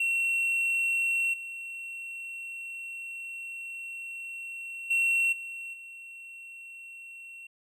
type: tone with level steps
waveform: triangle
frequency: 2722 Hz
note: F7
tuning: 45 cents flat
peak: -23 / -35 / -21 / -35 / -41 dBFS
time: 0-7.47 s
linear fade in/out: 5 ms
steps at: 1.33 / 4.9 / 5.32 / 5.73 s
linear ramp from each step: 10 ms
effects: none